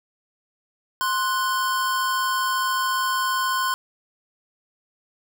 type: tone pair together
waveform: square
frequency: 1046.5 / 1480 Hz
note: C6 / F#6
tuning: 0 / 0 cents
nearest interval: tritone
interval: 600 cents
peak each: -23 / -27 dBFS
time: 1.01-3.74 s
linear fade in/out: 0 ms
effects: none